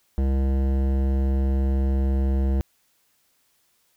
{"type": "tone with hard clipping", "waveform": "sine", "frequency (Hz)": 67, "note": "C2", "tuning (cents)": 42, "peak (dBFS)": -21, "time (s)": [0.18, 2.61], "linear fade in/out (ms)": 0, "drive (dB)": 15, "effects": ["white hiss -66 dBFS RMS until 3.96 s"]}